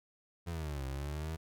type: linear two-way sweep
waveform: 30% pulse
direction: down then up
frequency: 87.31 to 65.41 to 81.8 Hz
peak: -34 dBFS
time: 0.46-1.37 s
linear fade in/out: 20 ms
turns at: 0.86 s
effects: none